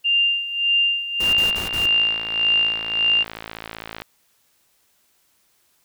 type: tone with tremolo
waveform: sine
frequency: 2794 Hz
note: F7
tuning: in tune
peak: -14 dBFS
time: 0.04-3.24 s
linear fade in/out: 20 ms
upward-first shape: sine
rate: 1.7 Hz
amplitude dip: 75%
type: noise bursts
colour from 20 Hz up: pink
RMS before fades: -31 dBFS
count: 4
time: 1.2-1.861 s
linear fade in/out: 5 ms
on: 130 ms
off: 47 ms
type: click train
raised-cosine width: 0.3 ms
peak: -15 dBFS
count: 155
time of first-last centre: 1.24-4.02 s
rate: 55.4 Hz
effects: white hiss -63 dBFS RMS until 5.84 s